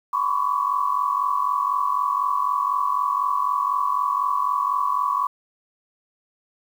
sine tone cluster, 1000 / 1102 / 1146 Hz, B5 / C#6 / D6, +21 / -11 / -43 cents, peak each -24 dBFS, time 0.13-5.27 s, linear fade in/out 5 ms, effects 8-bit

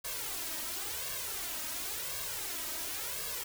white noise with flanger, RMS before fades -38 dBFS, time 0.04-3.44 s, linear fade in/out 10 ms, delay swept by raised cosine 1.8 to 3.2 ms, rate 0.94 Hz, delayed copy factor +0.8, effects none

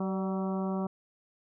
harmonic tone with a mistuned harmonic, 190 Hz, F#3, 46 cents sharp, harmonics 1 / 2 / 3 / 4 / 5 / 6 / 7, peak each -30 / -37 / -40 / -41 / -44 / -44 / -49 dBFS, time 0-0.87 s, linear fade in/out 5 ms, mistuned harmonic 3, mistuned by +39 cents, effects none

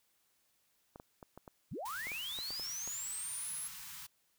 clicks, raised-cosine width 1 ms, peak -35 dBFS, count 11, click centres 0.959 / 0.999 / 1.228 / 1.376 / 1.478 / 2.07 / 2.118 / 2.388 / 2.506 / 2.597 / 2.876 s
sine linear sweep, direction up, 73 to 11175 Hz, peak -39 dBFS, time 1.71-3.68 s, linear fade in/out 10 ms
white band-stop noise, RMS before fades -48 dBFS, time 1.85-4.07 s, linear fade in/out 10 ms, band 200 to 860 Hz, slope 96 dB/octave
effects white hiss -75 dBFS RMS until 4.38 s

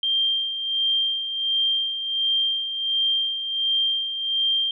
sine tone with tremolo, 3177 Hz, G7, 23 cents sharp, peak -18 dBFS, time 0.03-4.71 s, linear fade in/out 2 ms, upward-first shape sine, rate 1.4 Hz, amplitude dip 60%, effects none

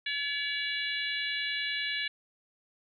harmonic tone, 570 Hz, C#5, 48 cents sharp, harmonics 3 / 4 / 5 / 6 / 7, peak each -35 / -36 / -37 / -38 / -38 dBFS, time 0.06-2.08 s, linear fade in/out 5 ms, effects none

